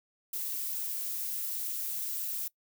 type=noise; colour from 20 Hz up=violet; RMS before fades=-35 dBFS; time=0.33-2.48 s; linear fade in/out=5 ms; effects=noise-tail reverb RT60 0.1 s tail -22 dB re dry